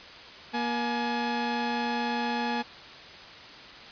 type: tone pair together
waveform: sawtooth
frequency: 237.2 / 845.3 Hz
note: A#3 / G#5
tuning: +30 / +30 cents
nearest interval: octave + minor seventh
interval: 2200 cents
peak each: -26 dBFS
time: 0.53-2.63 s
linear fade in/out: 20 ms
effects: white hiss -45 dBFS RMS until 3.91 s + resampled to 11025 Hz